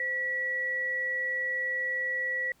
sine tone pair together, 517 / 1938.4 Hz, C5 / B6, -21 / -33 cents, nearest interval octave + major seventh, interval 2288 cents, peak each -40 / -28 dBFS, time 0-2.52 s, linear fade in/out 2 ms, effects pink hiss -65 dBFS RMS until 2.6 s

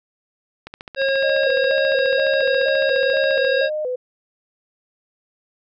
click train, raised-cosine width 0.3 ms, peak -18 dBFS, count 41, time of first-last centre 0.67-3.448 s, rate 14.4 Hz
harmonic tone, 542 Hz, C#5, 39 cents flat, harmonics 1 / 3 / 5 / 7 / 9, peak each -18 / -22 / -30 / -29 / -35 dBFS, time 0.96-3.7 s, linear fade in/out 50 ms
sine tone with vibrato, 554.4 Hz, C#5, in tune, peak -21 dBFS, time 1.23-3.96 s, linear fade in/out 10 ms, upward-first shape square, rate 2.1 Hz, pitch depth 170 cents each way
effects none

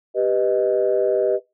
sine chord, G augmented, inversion none, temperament equal, 392 / 493.9 / 622.3 Hz, G4 / B4 / D#5, 0 / 0 / 0 cents, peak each -20 dBFS, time 0.14-1.4 s, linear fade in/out 50 ms, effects noise-tail reverb RT60 0.2 s tail -18 dB re dry + tanh soft clip ceiling -8 dBFS

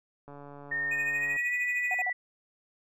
click train, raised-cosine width 1 ms, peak -33 dBFS, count 156, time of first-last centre 0.28-1.364 s, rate 143 Hz
sine tone with pitch glide, 1833 to 1964.6 Hz, A#6 to B6, -30 to -10 cents, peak -28 dBFS, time 0.71-2.13 s, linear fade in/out 10 ms, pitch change +120 cents, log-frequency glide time 1.06-1.54 s
triangle tone with tremolo, 2489 Hz, D#7, in tune, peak -27 dBFS, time 0.91-2.02 s, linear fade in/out 5 ms, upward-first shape triangle, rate 13 Hz, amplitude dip 85%
sine tone bursts, 740 Hz, F#5, in tune, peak -31 dBFS, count 3, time 1.91-2.098 s, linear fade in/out 2 ms, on 34 ms, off 43 ms
effects none

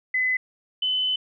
sine tone pair in turn, 2019 / 3025 Hz, B6 / F#7, +38 / +38 cents, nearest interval perfect fifth, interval 700 cents, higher second, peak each -20 / -21 dBFS, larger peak first, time 0.14-0.37 / 0.82-1.16 s, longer second, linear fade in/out 5 ms, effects none

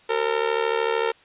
sawtooth tone with amplitude modulation, 455.8 Hz, A#4, 39 cents flat, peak -13 dBFS, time 0.09-1.12 s, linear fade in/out 10 ms, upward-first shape sine, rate 73.3 Hz, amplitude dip 85%, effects white hiss -54 dBFS RMS until 1.24 s + resampled to 8000 Hz

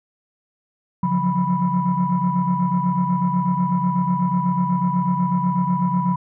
sine tone cluster, 142.4 / 176.2 / 184.3 / 986 Hz, C#3 / F3 / F#3 / B5, +47 / +16 / -7 / -3 cents, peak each -26 / -20 / -22 / -22 dBFS, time 1.03-6.16 s, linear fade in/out 5 ms, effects tanh soft clip ceiling -9 dBFS

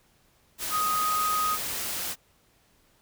sine tone in noise, 1250 Hz, D#6, 8 cents sharp, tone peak -24 dBFS, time 0.7-1.58 s, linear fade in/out 50 ms, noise white, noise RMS -32 dBFS, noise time 0.58-2.16 s, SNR +5 dB, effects pink hiss -64 dBFS RMS until 3.01 s

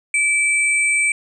sine tone pair together, 2318 / 8260 Hz, D7 / C9, -23 / -23 cents, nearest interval octave + minor seventh, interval 2200 cents, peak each -15 / -22 dBFS, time 0.14-1.12 s, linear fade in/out 2 ms, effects none

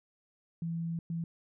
sine tone bursts at uneven times, 166.6 Hz, E3, 19 cents sharp, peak -32 dBFS, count 2, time 0.62-0.99 / 1.1-1.24 s, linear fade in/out 2 ms, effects none

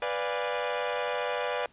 sawtooth chord, B diminished seventh, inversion none, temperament equal with one note detuned, 493.9 / 587.3 / 698.5 / 820.1 Hz, B4 / D5 / F5 / Ab5, 0 / 0 / 0 / -22 cents, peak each -28 / -29 / -33 / -33 dBFS, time 0.02-1.66 s, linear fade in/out 2 ms, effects pink hiss -60 dBFS RMS until 1.72 s + resampled to 8000 Hz

